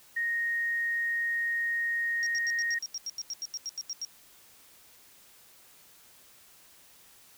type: tone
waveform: sine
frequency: 1864 Hz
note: A#6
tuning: 1 cent flat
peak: -27 dBFS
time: 0.16-2.79 s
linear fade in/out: 10 ms
type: tone bursts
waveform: sine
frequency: 5600 Hz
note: F8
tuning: 4 cents sharp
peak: -32 dBFS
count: 16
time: 2.23-4.049 s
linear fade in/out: 0 ms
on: 34 ms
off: 85 ms
effects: white hiss -57 dBFS RMS until 7.37 s